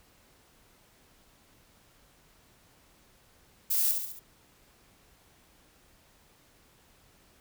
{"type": "noise with echo", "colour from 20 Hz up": "violet", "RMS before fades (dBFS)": -27, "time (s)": [3.7, 3.92], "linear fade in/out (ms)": 10, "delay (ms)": 69, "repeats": 4, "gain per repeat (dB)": -5, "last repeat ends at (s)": 4.196, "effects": ["pink hiss -62 dBFS RMS until 7.4 s"]}